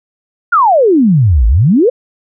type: exponential two-way sweep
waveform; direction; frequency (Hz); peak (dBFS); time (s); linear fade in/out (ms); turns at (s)
sine; down then up; 1469 to 51.5 to 540; -5; 0.52-1.9; 10; 1.47
effects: none